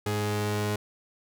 sawtooth tone pair together, 104.4 / 208.9 Hz, G#2 / G#3, +10 / +10 cents, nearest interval octave, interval 1200 cents, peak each -24 dBFS, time 0.06-0.76 s, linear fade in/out 5 ms, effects none

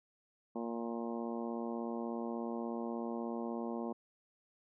harmonic tone with a mistuned harmonic, 116.54 Hz, A#2, in tune, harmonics 2 / 3 / 4 / 5 / 6 / 7 / 8 / 9, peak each -39 / -43 / -45 / -47 / -49 / -50 / -51 / -52 dBFS, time 0.55-3.93 s, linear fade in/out 10 ms, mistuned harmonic 9, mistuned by +25 cents, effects none

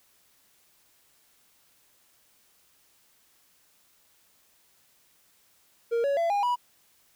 triangle tone with pitch steps, 466.2 / 560.9 / 674.7 / 811.7 / 976.5 Hz, A#4 / C#5 / E5 / G#5 / B5, 0 / +20 / +40 / -40 / -20 cents, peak -21 dBFS, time 5.91-6.56 s, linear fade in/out 20 ms, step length 130 ms, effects white hiss -64 dBFS RMS until 7.15 s

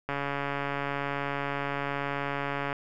click train, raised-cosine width 0.5 ms, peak -16 dBFS, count 373, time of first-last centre 0.09-2.728 s, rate 141 Hz, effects none

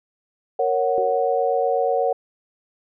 sine chord, F# major, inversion first, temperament equal, 466.2 / 554.4 / 740 Hz, A#4 / C#5 / F#5, 0 / 0 / 0 cents, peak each -22 dBFS, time 0.59-2.13 s, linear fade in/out 5 ms
sine tone with exponential decay, 379.9 Hz, F#4, 46 cents sharp, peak -23 dBFS, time 0.98-1.33 s, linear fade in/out 0 ms, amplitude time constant 75 ms
effects none

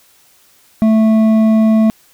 sine tone with hard clipping, 220 Hz, A3, in tune, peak -9 dBFS, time 0.82-1.9 s, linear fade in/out 0 ms, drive 7 dB, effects white hiss -50 dBFS RMS until 2.13 s

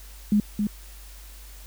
sine tone with echo, 207.7 Hz, G#3, in tune, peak -16 dBFS, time 0.32-0.4 s, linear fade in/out 2 ms, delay 270 ms, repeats 1, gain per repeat -5 dB, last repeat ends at 0.67 s, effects added 49 Hz sine -42 dBFS peak until 1.66 s + white hiss -49 dBFS RMS until 1.66 s

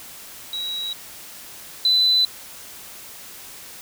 sine tone pair in turn, 3868 / 4006 Hz, B7 / B7, -37 / +24 cents, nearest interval minor second, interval 61 cents, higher second, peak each -25 / -14 dBFS, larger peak second, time 0.53-0.93 / 1.85-2.25 s, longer neither, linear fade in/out 2 ms, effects white hiss -40 dBFS RMS until 3.81 s

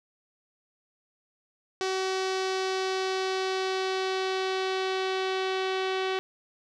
sawtooth tone with low-pass filter sweep, 378.4 Hz, F#4, 39 cents sharp, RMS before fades -29 dBFS, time 1.81-6.19 s, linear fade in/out 0 ms, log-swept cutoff 5400 to 3500 Hz, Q 1.8, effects none

